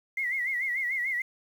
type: tone with vibrato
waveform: triangle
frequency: 2041 Hz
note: C7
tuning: 44 cents flat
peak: -23 dBFS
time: 0.17-1.22 s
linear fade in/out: 5 ms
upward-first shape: sine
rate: 6.8 Hz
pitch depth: 110 cents each way
effects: tanh soft clip ceiling -25 dBFS + 9-bit